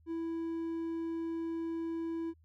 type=tone; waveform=triangle; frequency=330 Hz; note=E4; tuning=2 cents sharp; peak=-32 dBFS; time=0.06-2.34 s; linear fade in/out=50 ms; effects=added 80 Hz sine -61 dBFS peak until 2.44 s